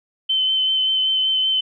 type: tone with vibrato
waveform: sine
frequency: 3068 Hz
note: G7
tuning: 38 cents flat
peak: -16 dBFS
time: 0.29-1.61 s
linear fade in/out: 10 ms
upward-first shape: sine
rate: 5.2 Hz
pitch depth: 14 cents each way
effects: none